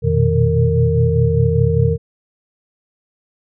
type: tone cluster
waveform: sine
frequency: 86.6 / 119.2 / 124.2 / 157.4 / 460.2 Hz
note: F2 / A#2 / B2 / D#3 / A#4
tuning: -14 / +39 / +10 / +20 / -22 cents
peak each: -18 dBFS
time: 0.02-1.98 s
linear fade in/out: 50 ms
effects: none